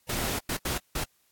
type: noise bursts at uneven times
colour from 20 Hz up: pink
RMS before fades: -30 dBFS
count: 4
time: 0.09-0.39 / 0.49-0.57 / 0.65-0.78 / 0.95-1.04 s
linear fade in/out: 5 ms
effects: white hiss -68 dBFS RMS until 1.31 s + AAC 64 kbps